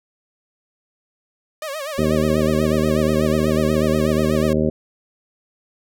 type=tone with vibrato; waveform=sawtooth; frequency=587.3 Hz; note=D5; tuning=in tune; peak=-22 dBFS; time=1.62-4.53 s; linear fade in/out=2 ms; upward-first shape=sine; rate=8.2 Hz; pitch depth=140 cents each way
type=harmonic tone; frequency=77.2 Hz; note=D#2; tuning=13 cents flat; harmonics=1 / 2 / 3 / 4 / 5 / 6 / 7 / 8; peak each=-26 / -23 / -20 / -27 / -22 / -31 / -24 / -29 dBFS; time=1.98-4.7 s; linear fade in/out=5 ms
effects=none